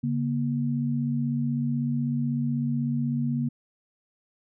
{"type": "tone pair together", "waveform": "sine", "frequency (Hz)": [140.98, 237.1], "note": ["C#3", "A#3"], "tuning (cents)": [30, 30], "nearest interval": "major sixth", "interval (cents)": 900, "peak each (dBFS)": [-27, -26], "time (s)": [0.03, 3.49], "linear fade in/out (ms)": 10, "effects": []}